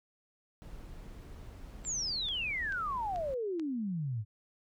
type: noise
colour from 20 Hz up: brown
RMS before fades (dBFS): -47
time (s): 0.62-3.34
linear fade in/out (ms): 0
type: exponential sweep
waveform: sine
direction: down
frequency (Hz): 7670 to 100.4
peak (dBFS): -32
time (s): 1.84-4.25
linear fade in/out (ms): 50
type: click train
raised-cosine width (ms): 0.2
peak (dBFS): -31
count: 5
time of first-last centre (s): 1.85-3.597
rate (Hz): 2.29
effects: none